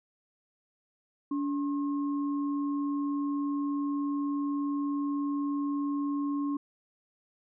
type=tone pair together; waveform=sine; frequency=286.1 / 1073.9 Hz; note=D4 / C6; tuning=-45 / +45 cents; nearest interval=octave + major seventh; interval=2290 cents; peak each=-28 / -40 dBFS; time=1.31-6.57 s; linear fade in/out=5 ms; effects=none